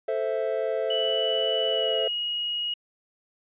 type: chord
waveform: triangle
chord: A minor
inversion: none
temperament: equal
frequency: 440 / 523.3 / 659.3 Hz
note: A4 / C5 / E5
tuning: 0 / 0 / 0 cents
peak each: -27 dBFS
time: 0.08-2.08 s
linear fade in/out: 5 ms
type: tone with pitch glide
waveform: sine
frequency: 2960 to 2889 Hz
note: F#7 to F#7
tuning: 0 to -42 cents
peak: -26 dBFS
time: 0.9-2.74 s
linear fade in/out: 5 ms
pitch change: -42 cents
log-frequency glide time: 1.69-2.03 s
effects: resampled to 8000 Hz